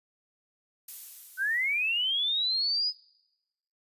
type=noise with exponential decay; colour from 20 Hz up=violet; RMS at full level=-38 dBFS; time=0.88-2.95 s; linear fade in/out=5 ms; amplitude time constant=450 ms
type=linear sweep; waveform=sine; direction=up; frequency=1480 to 5050 Hz; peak=-25 dBFS; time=1.37-2.93 s; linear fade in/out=50 ms
effects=noise-tail reverb RT60 1.0 s tail -25 dB re dry + resampled to 32000 Hz